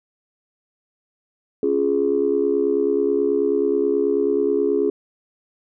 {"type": "chord", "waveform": "sine", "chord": "Db major", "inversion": "none", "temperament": "just", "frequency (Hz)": [277.2, 346.5, 415.8], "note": ["Db4", "F4", "Ab4"], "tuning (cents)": [0, -14, 2], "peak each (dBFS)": [-23, -22, -18], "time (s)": [1.63, 4.9], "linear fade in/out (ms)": 2, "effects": ["tanh soft clip ceiling -8 dBFS"]}